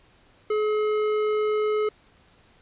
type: tone with tanh clipping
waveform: triangle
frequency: 425.9 Hz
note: G#4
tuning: 44 cents sharp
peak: -23 dBFS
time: 0.5-1.89 s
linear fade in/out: 5 ms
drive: 17 dB
effects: pink hiss -58 dBFS RMS until 2.61 s + resampled to 8000 Hz